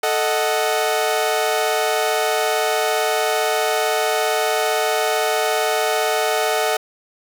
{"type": "chord", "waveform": "sawtooth", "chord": "D# diminished", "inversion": "second", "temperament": "equal", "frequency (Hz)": [440, 622.3, 740], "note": ["A4", "D#5", "F#5"], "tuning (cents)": [0, 0, 0], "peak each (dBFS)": -18, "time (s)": [0.03, 6.77], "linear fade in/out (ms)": 5, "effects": []}